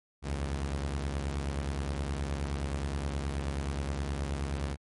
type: beating tone pair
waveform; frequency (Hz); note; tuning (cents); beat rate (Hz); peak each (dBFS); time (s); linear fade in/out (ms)
sawtooth; 69.1 / 78.6; C#2 / D#2; -5 / +18; 9.5; -28 / -34; 0.22-4.77; 50
effects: MP3 48 kbps